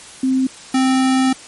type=tone pair in turn; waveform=sine / square; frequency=261.6 / 261.6 Hz; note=C4 / C4; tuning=0 / 0 cents; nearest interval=unison; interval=0 cents; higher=neither; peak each=-13 dBFS; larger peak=neither; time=0.23-0.47 / 0.74-1.33 s; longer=second; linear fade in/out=5 ms; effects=white hiss -38 dBFS RMS until 1.47 s + MP3 48 kbps

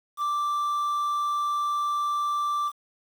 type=tone with quantisation; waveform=triangle; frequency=1174 Hz; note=D6; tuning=1 cent flat; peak=-22 dBFS; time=0.17-2.72 s; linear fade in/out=50 ms; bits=8; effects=none

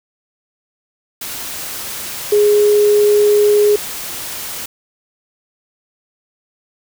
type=tone in noise; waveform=sine; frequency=415.6 Hz; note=G#4; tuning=1 cent sharp; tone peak=-8 dBFS; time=2.32-3.76 s; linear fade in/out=5 ms; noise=white; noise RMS=-26 dBFS; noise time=1.21-4.66 s; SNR=+15 dB; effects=none

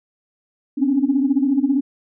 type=tone cluster; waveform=sine; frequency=255.4 / 273.7 / 288.5 Hz; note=C4 / C#4 / D4; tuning=-42 / -22 / -31 cents; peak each=-20 / -18 / -19 dBFS; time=0.77-1.81 s; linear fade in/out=20 ms; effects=tanh soft clip ceiling -6 dBFS

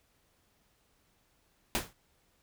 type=noise with exponential decay; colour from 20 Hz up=pink; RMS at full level=-26 dBFS; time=1.75-1.93 s; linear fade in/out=0 ms; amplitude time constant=38 ms; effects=pink hiss -71 dBFS RMS until 2.42 s

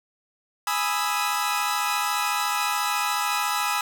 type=chord; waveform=sawtooth; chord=E major seventh; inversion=first; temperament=equal; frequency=830.6 / 987.8 / 1244.5 / 1318.5 Hz; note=G#5 / B5 / D#6 / E6; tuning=0 / 0 / 0 / 0 cents; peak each=-25 dBFS; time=0.67-3.81 s; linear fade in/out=2 ms; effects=none

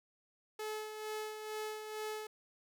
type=tone with tremolo; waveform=sawtooth; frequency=430 Hz; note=A4; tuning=40 cents flat; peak=-34 dBFS; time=0.59-2.27 s; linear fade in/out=5 ms; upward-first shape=sine; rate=2.2 Hz; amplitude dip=50%; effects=none

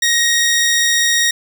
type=tone; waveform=15% pulse; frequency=1875 Hz; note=A#6; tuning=10 cents sharp; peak=-6 dBFS; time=0.02-1.31 s; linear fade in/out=5 ms; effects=none

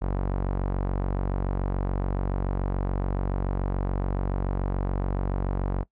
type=tone with low-pass filter; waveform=sawtooth; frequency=47 Hz; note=F#1; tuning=28 cents sharp; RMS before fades=-27 dBFS; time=0.01-5.84 s; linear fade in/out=20 ms; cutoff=1000 Hz; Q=1.1; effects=noise-tail reverb RT60 0.1 s tail -21 dB re dry

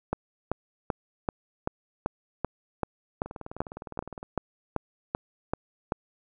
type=two click trains; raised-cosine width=1 ms; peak=-12 / -24 dBFS; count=16 / 20; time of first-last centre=0.13-5.922 / 3.26-4.229 s; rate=2.59 / 19.6 Hz; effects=none

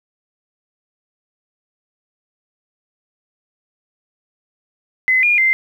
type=tone with pitch steps; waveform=sine; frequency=2036 / 2424 / 2083 Hz; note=C7 / D#7 / C7; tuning=-48 / -46 / -8 cents; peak=-11 dBFS; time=5.08-5.53 s; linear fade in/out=0 ms; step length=150 ms; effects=8-bit

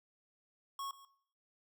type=tone with echo; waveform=square; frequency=1100 Hz; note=C#6; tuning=14 cents flat; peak=-40 dBFS; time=0.79-0.91 s; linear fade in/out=2 ms; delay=140 ms; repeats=1; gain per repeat=-15 dB; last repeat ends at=1.05 s; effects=noise-tail reverb RT60 0.7 s tail -21 dB re dry

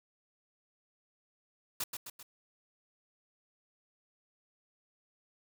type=noise with echo; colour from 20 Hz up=white; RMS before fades=-35 dBFS; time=1.8-1.84 s; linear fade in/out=5 ms; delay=130 ms; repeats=3; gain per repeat=-5 dB; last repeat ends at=2.23 s; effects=none

